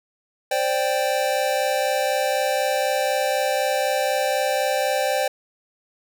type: chord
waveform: square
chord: C suspended second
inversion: none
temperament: equal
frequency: 523.3 / 587.3 / 784 Hz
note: C5 / D5 / G5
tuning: 0 / 0 / 0 cents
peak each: -25 dBFS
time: 0.51-5.28 s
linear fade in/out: 5 ms
effects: none